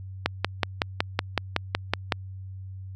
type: click train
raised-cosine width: 0.3 ms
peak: -5 dBFS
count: 11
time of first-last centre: 0.26-2.122 s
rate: 5.37 Hz
effects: added 95 Hz sine -36 dBFS peak until 2.95 s